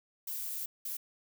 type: noise bursts at uneven times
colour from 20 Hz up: violet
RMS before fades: -38 dBFS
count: 2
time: 0.27-0.66 / 0.85-0.97 s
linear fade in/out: 5 ms
effects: none